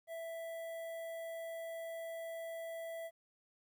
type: tone with notch filter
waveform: square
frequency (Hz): 661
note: E5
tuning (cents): +5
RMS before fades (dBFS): -44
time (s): 0.07-3.11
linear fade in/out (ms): 50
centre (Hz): 5100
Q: 0.56
effects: 13-bit